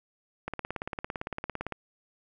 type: click train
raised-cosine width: 0.5 ms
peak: -18 dBFS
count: 23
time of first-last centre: 0.48-1.723 s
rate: 17.7 Hz
effects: none